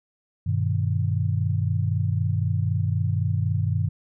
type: chord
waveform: sine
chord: G augmented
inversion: none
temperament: equal with one note detuned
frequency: 98 / 121.91 / 155.56 Hz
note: G2 / B2 / D#3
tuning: 0 / -22 / 0 cents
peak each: -23 / -26 / -27 dBFS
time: 0.46-3.89 s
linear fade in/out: 10 ms
effects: none